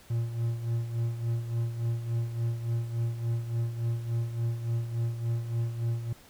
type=tone with tremolo; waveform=triangle; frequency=116.54 Hz; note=A#2; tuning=in tune; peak=-23 dBFS; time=0.1-6.13 s; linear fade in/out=5 ms; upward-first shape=sine; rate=3.5 Hz; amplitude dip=65%; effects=pink hiss -55 dBFS RMS until 6.29 s